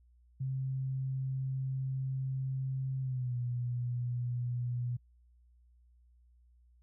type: tone with pitch glide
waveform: sine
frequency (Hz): 132.4 to 122.11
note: C3 to B2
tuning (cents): +21 to -19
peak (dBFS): -32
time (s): 0.4-4.97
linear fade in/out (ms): 10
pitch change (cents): -140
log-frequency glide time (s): 3-3.36
effects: noise-tail reverb RT60 0.1 s tail -25 dB re dry + added 60 Hz sine -61 dBFS peak until 6.82 s